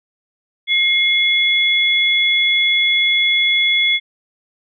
sine tone pair together, 2143 / 3402 Hz, C7 / G#7, +41 / +41 cents, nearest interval minor sixth, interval 800 cents, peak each -15 dBFS, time 0.67-4 s, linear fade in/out 50 ms, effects none

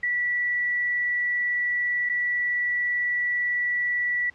sine tone with dropouts, 1953 Hz, B6, 20 cents flat, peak -22 dBFS, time 0.03-4.3 s, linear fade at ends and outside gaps 5 ms, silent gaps 2.091-2.096 s, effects pink hiss -57 dBFS RMS until 4.34 s + low-pass 4000 Hz 12 dB/octave

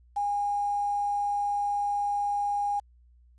sine tone with quantisation, 816 Hz, G#5, 31 cents flat, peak -25 dBFS, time 0.16-2.8 s, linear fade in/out 10 ms, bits 8, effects added 60 Hz sine -55 dBFS peak until 3.38 s + resampled to 22050 Hz

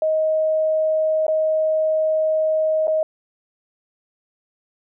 sine tone with dropouts, 628 Hz, D#5, 16 cents sharp, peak -16 dBFS, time 0.02-3.03 s, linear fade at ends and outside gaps 2 ms, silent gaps 1.267-1.281 / 2.872-2.879 s, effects none

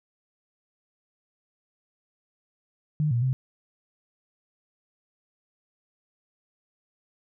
sine tone with pitch steps, 151.4 / 118.9 / 130.1 Hz, D#3 / A#2 / C3, -47 / +35 / -9 cents, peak -21 dBFS, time 3-3.33 s, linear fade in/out 0 ms, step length 110 ms, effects none

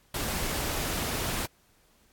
pink noise, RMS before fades -31 dBFS, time 0.14-1.46 s, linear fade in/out 5 ms, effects pink hiss -64 dBFS RMS until 2.12 s + AAC 64 kbps

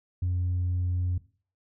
triangle tone with tanh clipping, 89.6 Hz, F2, 45 cents sharp, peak -25 dBFS, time 0.22-1.18 s, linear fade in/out 5 ms, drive 6 dB, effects noise-tail reverb RT60 0.4 s tail -17 dB re dry

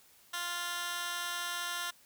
15% pulse tone with high-pass filter, 349.2 Hz, F4, in tune, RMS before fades -37 dBFS, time 0.33-1.91 s, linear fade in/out 10 ms, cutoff 1700 Hz, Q 0.97, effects white hiss -62 dBFS RMS until 2.05 s

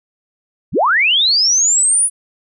sine linear sweep, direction up, 53.6 to 10010 Hz, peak -10 dBFS, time 0.72-2.1 s, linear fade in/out 50 ms, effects none

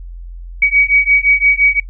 sine beating tone pair, 2260 / 2265.8 Hz, C#7 / C#7, +33 / +37 cents, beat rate 5.8 Hz, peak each -12 dBFS, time 0.62-1.8 s, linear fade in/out 5 ms, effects noise-tail reverb RT60 0.1 s tail -20 dB re dry + added 43 Hz sine -27 dBFS peak until 1.89 s

